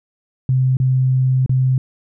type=tone with dropouts; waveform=sine; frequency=129.8 Hz; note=C3; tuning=13 cents flat; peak=-12 dBFS; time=0.49-1.78 s; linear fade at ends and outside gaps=2 ms; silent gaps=0.77-0.8 / 1.462-1.494 s; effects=none